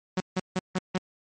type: tone bursts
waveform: sawtooth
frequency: 185 Hz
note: F#3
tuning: in tune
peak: -20 dBFS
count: 5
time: 0.17-0.98 s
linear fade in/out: 5 ms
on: 34 ms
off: 160 ms
effects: MP3 32 kbps